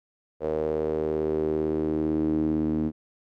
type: tone with band-pass filter sweep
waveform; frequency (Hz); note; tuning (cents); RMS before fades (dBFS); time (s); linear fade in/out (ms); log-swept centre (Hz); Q
sawtooth; 77.78; D#2; 0; -26; 0.4-2.92; 50; 500 to 270; 5.3
effects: none